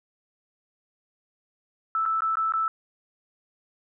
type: tone with dropouts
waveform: sine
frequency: 1317 Hz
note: E6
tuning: 2 cents flat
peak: -22 dBFS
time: 1.95-2.68 s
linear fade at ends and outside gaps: 1 ms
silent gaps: 2.054-2.06 / 2.206-2.22 / 2.355-2.37 / 2.522-2.537 s
effects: none